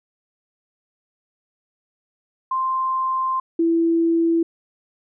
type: tone pair in turn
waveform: sine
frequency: 1046.5 / 332.4 Hz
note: C6 / E4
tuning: 0 / +15 cents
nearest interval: octave + minor sixth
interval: 1985 cents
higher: first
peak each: -19 / -15 dBFS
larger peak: second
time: 2.51-3.4 / 3.59-4.43 s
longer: first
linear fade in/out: 5 ms
effects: none